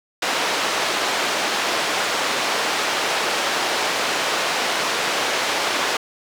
pink band-pass noise, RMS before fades -22 dBFS, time 0.22-5.97 s, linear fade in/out 5 ms, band 510 to 5400 Hz, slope 12 dB/octave, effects none

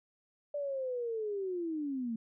sine linear sweep, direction down, 587.3 to 220 Hz, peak -33 dBFS, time 0.54-2.16 s, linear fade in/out 5 ms, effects none

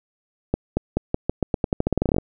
accelerating click train, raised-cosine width 2 ms, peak -6 dBFS, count 20, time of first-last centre 0.54-2.184 s, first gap 230 ms, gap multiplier 0.87, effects none

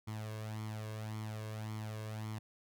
sawtooth tone with flanger, 108.4 Hz, A2, 25 cents flat, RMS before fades -42 dBFS, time 0.07-2.39 s, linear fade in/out 10 ms, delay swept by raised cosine 0.91 to 1.87 ms, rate 1.8 Hz, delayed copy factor +0.65, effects none

